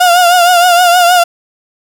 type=tone with vibrato; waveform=35% pulse; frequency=708 Hz; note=F5; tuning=23 cents sharp; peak=-3 dBFS; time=0-1.24 s; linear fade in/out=10 ms; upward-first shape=triangle; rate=6.4 Hz; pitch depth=68 cents each way; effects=none